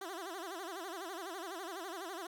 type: tone with vibrato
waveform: 15% pulse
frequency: 359.5 Hz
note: F#4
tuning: 50 cents flat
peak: -35 dBFS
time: 0.01-2.27 s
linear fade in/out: 5 ms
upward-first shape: sine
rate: 12 Hz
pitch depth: 180 cents each way
effects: none